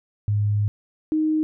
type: tone pair in turn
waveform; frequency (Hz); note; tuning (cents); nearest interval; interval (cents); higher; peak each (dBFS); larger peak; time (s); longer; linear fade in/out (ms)
sine; 103.83 / 311.1; G#2 / D#4; 0 / 0; octave + perfect fifth; 1900; second; -18; neither; 0.28-0.68 / 1.12-1.43; first; 0
effects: none